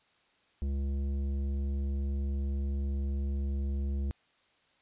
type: tone with tanh clipping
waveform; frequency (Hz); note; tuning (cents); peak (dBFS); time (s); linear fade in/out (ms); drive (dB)
triangle; 69.3; C#2; 0; -31; 0.62-4.11; 0; 15
effects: white hiss -68 dBFS RMS until 4.81 s + resampled to 8000 Hz